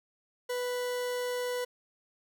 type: tone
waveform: 40% pulse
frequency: 493.9 Hz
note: B4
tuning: in tune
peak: -30 dBFS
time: 0.49-1.65 s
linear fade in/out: 10 ms
effects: none